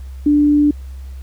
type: tone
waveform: sine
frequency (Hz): 293.7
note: D4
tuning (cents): 0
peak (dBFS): -9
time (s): 0.26-0.71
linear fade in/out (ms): 5
effects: added 66 Hz sine -28 dBFS peak until 1.22 s + pink hiss -51 dBFS RMS until 1.22 s